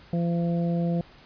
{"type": "harmonic tone", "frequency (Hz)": 170.7, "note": "F3", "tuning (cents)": -39, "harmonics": [1, 2, 3, 4], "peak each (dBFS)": [-23, -35, -33, -37], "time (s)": [0.13, 1.01], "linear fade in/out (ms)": 2, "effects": ["pink hiss -52 dBFS RMS until 1.25 s", "resampled to 11025 Hz"]}